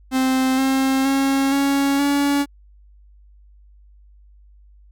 45% pulse tone with pitch steps, 261.1 / 266.6 / 272.2 / 277.9 / 283.7 Hz, C4 / C4 / C#4 / C#4 / C#4, -3 / +33 / -31 / +4 / +40 cents, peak -16 dBFS, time 0.11-2.46 s, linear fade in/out 50 ms, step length 470 ms, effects added 50 Hz sine -46 dBFS peak until 4.91 s

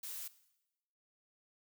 blue noise, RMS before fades -44 dBFS, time 0.03-0.28 s, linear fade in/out 5 ms, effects noise-tail reverb RT60 0.9 s tail -17 dB re dry

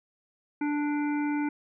harmonic tone, 293.9 Hz, D4, 1 cent sharp, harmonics 1 / 3 / 5 / 7 / 8, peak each -26 / -36 / -40 / -43 / -44 dBFS, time 0.61-1.49 s, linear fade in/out 5 ms, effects none

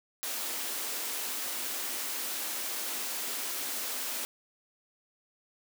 white high-pass noise, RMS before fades -35 dBFS, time 0.23-4.25 s, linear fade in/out 0 ms, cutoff 220 Hz, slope 96 dB/octave, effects none

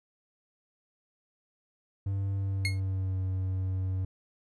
triangle tone with pitch glide, 98 to 93.85 Hz, G2 to F#2, 0 to +25 cents, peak -26 dBFS, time 2.06-4.05 s, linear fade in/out 5 ms, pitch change -75 cents, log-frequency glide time 2.36-3.19 s
30% pulse tone with exponential decay, 2158 Hz, C#7, 47 cents flat, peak -22 dBFS, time 2.65-2.8 s, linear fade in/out 1 ms, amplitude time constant 32 ms
effects resampled to 24000 Hz

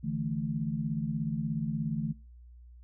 sine chord, D suspended second, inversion none, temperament equal with one note detuned, 146.83 / 163.68 / 220 Hz, D3 / E3 / A3, 0 / -12 / 0 cents, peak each -34 dBFS, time 0.03-2.13 s, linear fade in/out 20 ms, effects noise-tail reverb RT60 0.4 s tail -25 dB re dry + added 60 Hz sine -49 dBFS peak until 2.83 s

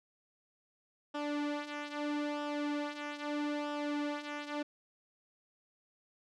sawtooth tone with flanger, 293.7 Hz, D4, in tune, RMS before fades -37 dBFS, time 1.14-4.63 s, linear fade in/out 10 ms, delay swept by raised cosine 0.46 to 3.66 ms, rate 0.78 Hz, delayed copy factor -0.65, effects low-pass 4000 Hz 12 dB/octave

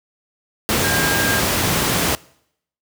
sine tone in noise, 1610 Hz, G6, 46 cents sharp, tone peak -21 dBFS, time 0.84-1.4 s, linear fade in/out 0 ms, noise pink, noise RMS -18 dBFS, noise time 0.69-2.15 s, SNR -6 dB, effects noise-tail reverb RT60 0.7 s tail -23 dB re dry + high-pass 80 Hz 12 dB/octave

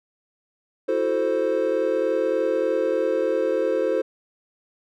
triangle chord, F# half-diminished seventh, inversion third, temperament equal, 329.6 / 370 / 440 / 523.3 Hz, E4 / F#4 / A4 / C5, 0 / 0 / 0 / 0 cents, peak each -26 / -26 / -23 / -21 dBFS, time 0.88-4.02 s, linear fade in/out 10 ms, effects none

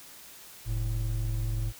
triangle tone pair together, 43.7 / 110.2 Hz, F1 / A2, +2 / +3 cents, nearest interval octave + major third, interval 1601 cents, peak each -28 dBFS, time 0.65-1.73 s, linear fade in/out 50 ms, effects white hiss -49 dBFS RMS until 1.79 s

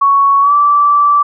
sine tone with pitch glide, 1113 to 1162.3 Hz, C#6 to D6, +7 to -18 cents, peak -6 dBFS, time 0.01-1.23 s, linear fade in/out 10 ms, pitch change +75 cents, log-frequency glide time 0.41-0.53 s, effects none

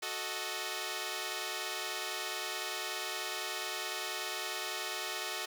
5% pulse chord, D# diminished, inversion first, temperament equal, 370 / 440 / 622.3 Hz, F#4 / A4 / D#5, 0 / 0 / 0 cents, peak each -29 dBFS, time 0.02-5.46 s, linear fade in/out 10 ms, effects none

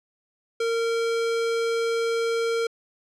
square tone, 460 Hz, A#4, 23 cents flat, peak -23 dBFS, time 0.6-2.67 s, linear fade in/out 5 ms, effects low-pass 7000 Hz 12 dB/octave

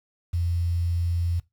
sine tone with quantisation, 86 Hz, F2, 26 cents flat, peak -22 dBFS, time 0.33-1.4 s, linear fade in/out 10 ms, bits 8, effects noise-tail reverb RT60 0.2 s tail -20 dB re dry

